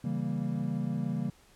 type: chord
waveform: triangle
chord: C# diminished seventh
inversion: none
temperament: equal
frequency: 138.59 / 164.81 / 196 / 233.1 Hz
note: C#3 / E3 / G3 / Bb3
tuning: 0 / 0 / 0 / 0 cents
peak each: -33 dBFS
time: 0.04-1.3 s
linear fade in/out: 5 ms
effects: pink hiss -61 dBFS RMS until 1.55 s + low-pass 12000 Hz 12 dB/octave